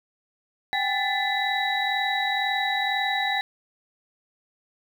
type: tone cluster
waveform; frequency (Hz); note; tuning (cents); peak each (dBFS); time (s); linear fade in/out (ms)
sine; 770 / 812 / 1755 / 2010 / 3887; G5 / G#5 / A6 / B6 / B7; -31 / -39 / -5 / +30 / -28; -29; 0.73-3.41; 0
effects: 8-bit